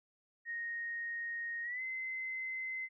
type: tone with pitch glide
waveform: sine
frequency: 1864.7 to 2057 Hz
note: A#6 to C7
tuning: 0 to -30 cents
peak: -37 dBFS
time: 0.45-2.89 s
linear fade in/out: 50 ms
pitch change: +170 cents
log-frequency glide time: 1.63-1.82 s
effects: none